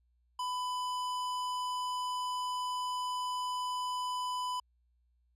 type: tone with tanh clipping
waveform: sine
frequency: 999 Hz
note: B5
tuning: 20 cents sharp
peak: -35 dBFS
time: 0.39-4.6 s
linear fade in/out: 5 ms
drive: 18 dB
effects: added 60 Hz sine -69 dBFS peak until 5.35 s + resampled to 32000 Hz